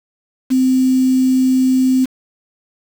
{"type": "tone with quantisation", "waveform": "sine", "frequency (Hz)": 259, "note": "C4", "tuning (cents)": -17, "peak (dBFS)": -10, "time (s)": [0.5, 2.06], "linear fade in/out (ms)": 20, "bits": 5, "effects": []}